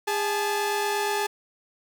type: tone pair together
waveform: sawtooth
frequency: 407.8 / 864 Hz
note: G#4 / A5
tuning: -32 / -32 cents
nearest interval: octave + minor second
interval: 1300 cents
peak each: -23 dBFS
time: 0.07-1.27 s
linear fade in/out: 10 ms
effects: none